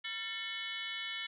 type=tone with frequency modulation; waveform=sine; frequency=2600 Hz; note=E7; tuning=24 cents flat; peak=-37 dBFS; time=0.04-1.27 s; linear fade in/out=10 ms; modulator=409 Hz; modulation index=2.4; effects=none